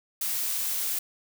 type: noise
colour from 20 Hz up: blue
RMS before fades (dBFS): -29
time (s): 0.21-0.99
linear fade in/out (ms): 5
effects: none